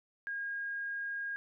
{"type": "tone", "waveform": "sine", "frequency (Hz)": 1627, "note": "G#6", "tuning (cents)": -36, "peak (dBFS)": -35, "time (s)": [0.27, 1.36], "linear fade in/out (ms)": 0, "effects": []}